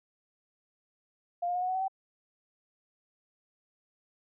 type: tone with pitch steps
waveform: sine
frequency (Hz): 698.5 / 709.9 / 721.5 / 733.2 / 745.2 / 757.3 / 769.7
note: F5 / F5 / F#5 / F#5 / F#5 / F#5 / G5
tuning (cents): 0 / +28 / -44 / -16 / +12 / +40 / -32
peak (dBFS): -28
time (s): 1.42-1.882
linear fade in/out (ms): 10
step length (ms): 66
effects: none

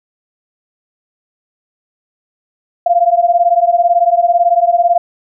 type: beating tone pair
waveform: sine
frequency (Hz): 684 / 702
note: F5 / F5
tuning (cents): -36 / +9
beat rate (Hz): 18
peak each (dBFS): -11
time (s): 2.86-4.98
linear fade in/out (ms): 5
effects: none

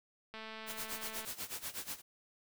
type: click train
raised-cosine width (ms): 0.3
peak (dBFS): -31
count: 201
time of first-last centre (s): 0.34-1.249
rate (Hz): 220
type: noise with tremolo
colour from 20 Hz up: white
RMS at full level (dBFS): -40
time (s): 0.66-2.02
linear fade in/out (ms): 50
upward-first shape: sine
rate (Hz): 8.2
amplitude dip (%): 85
effects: none

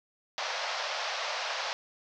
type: band-pass noise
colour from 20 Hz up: pink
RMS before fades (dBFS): -34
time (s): 0.38-1.73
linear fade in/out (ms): 0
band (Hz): 550 to 5800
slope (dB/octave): 48
effects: none

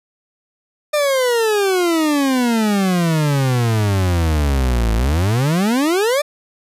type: exponential two-way sweep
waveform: 40% pulse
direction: down then up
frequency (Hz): 607 to 53.7 to 607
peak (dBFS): -13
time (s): 0.93-6.22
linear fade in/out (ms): 10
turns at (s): 4.94
effects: resampled to 32000 Hz

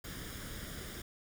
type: noise with comb filter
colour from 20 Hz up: pink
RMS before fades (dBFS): -44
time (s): 0.04-1.02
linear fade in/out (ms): 5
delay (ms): 0.58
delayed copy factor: +0.6
effects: none

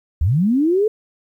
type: linear sweep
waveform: sine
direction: up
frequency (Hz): 65 to 443.1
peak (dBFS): -13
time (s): 0.21-0.88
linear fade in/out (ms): 5
effects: 9-bit

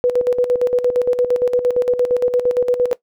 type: tone with tremolo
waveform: sine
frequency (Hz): 493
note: B4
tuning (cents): -3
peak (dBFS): -11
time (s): 0.04-2.93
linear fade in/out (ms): 0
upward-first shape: square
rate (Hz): 8.7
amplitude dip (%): 65
effects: noise-tail reverb RT60 0.1 s tail -18 dB re dry

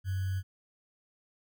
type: tone with sample-and-hold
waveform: sine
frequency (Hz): 94.5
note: F#2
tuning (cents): +37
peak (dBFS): -29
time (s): 0.04-0.43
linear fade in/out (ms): 50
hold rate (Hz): 1575
effects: none

